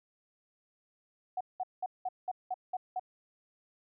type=tone bursts; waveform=sine; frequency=740 Hz; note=F#5; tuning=in tune; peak=-31 dBFS; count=8; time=1.37-2.996 s; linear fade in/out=5 ms; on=37 ms; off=190 ms; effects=none